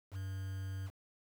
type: tone with quantisation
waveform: triangle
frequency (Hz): 96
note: G2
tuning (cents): -36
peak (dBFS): -36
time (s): 0.11-0.91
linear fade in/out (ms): 50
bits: 9
effects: none